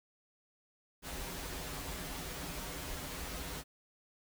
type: noise with comb filter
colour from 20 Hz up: pink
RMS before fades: -42 dBFS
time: 1.02-3.64 s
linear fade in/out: 50 ms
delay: 9.1 ms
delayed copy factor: -0.75
effects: none